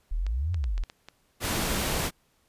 sine exponential two-way sweep, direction up then down, 34.65 to 92.5 to 34.65 Hz, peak -25 dBFS, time 0.11-0.84 s, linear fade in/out 10 ms, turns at 0.53 s
clicks, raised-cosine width 0.2 ms, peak -25 dBFS, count 7, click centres 0.266 / 0.544 / 0.641 / 0.779 / 0.837 / 0.899 / 1.086 s
pink noise, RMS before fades -28 dBFS, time 1.4-2.11 s, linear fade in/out 50 ms
effects pink hiss -68 dBFS RMS until 2.48 s + resampled to 32000 Hz

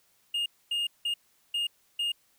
triangle tone bursts at uneven times, 2837 Hz, F7, 27 cents sharp, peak -25 dBFS, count 5, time 0.34-0.46 / 0.71-0.87 / 1.05-1.14 / 1.54-1.67 / 1.99-2.12 s, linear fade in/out 5 ms, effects white hiss -67 dBFS RMS until 2.38 s

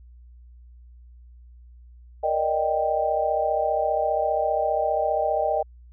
sine chord, Eb major seventh, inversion second, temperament equal, 466.2 / 587.3 / 622.3 / 784 Hz, Bb4 / D5 / Eb5 / G5, 0 / 0 / 0 / 0 cents, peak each -30 / -28 / -24 / -25 dBFS, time 2.23-5.63 s, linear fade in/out 10 ms, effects added 60 Hz sine -45 dBFS peak until 5.92 s

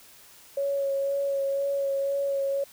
sine tone with vibrato, 554.4 Hz, C#5, in tune, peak -24 dBFS, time 0.57-2.64 s, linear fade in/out 5 ms, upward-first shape sine, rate 2 Hz, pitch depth 16 cents each way, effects white hiss -52 dBFS RMS until 2.72 s

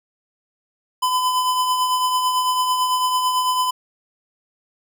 square tone with tremolo, 1010 Hz, B5, 39 cents sharp, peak -16 dBFS, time 1.02-3.71 s, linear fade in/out 10 ms, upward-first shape triangle, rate 9 Hz, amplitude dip 45%, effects none

